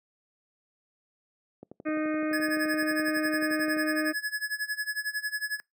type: click train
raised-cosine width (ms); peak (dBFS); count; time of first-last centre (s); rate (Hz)
2; -28; 26; 1.63-3.767; 11.7
type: harmonic tone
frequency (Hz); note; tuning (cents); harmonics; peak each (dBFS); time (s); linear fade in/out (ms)
308.6; D#4; -14; 1 / 2 / 4 / 5 / 6 / 7 / 8; -27 / -33 / -39 / -41 / -43 / -44 / -45; 1.85-4.13; 20
type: tone with tremolo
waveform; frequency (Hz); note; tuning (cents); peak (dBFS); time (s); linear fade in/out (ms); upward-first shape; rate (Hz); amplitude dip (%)
square; 1700; G#6; +40; -27; 2.33-5.6; 0; sine; 11; 90
effects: noise-tail reverb RT60 0.2 s tail -26 dB re dry + high-pass 200 Hz 12 dB/octave